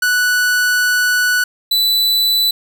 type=tone pair in turn; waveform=45% pulse; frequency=1480 / 3980 Hz; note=F#6 / B7; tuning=0 / +13 cents; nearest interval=octave + perfect fourth; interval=1713 cents; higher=second; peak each=-12 dBFS; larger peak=neither; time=0.02-1.44 / 1.71-2.51 s; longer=first; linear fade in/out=5 ms; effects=none